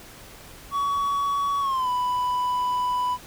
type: tone with pitch glide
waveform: triangle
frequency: 1127 to 992.5 Hz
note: C#6 to B5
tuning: +28 to +8 cents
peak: -20 dBFS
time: 0.71-3.18 s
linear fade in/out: 50 ms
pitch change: -220 cents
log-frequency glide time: 1.6-1.89 s
effects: pink hiss -45 dBFS RMS until 3.26 s